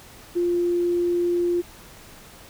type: tone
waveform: sine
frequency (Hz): 349.2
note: F4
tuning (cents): 0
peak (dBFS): -19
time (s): 0.35-1.62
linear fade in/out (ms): 20
effects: pink hiss -46 dBFS RMS until 2.49 s